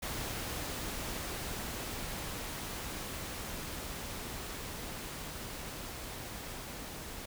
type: noise with level ramp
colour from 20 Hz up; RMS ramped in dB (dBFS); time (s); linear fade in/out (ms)
pink; -38 to -44; 0.02-7.26; 10
effects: none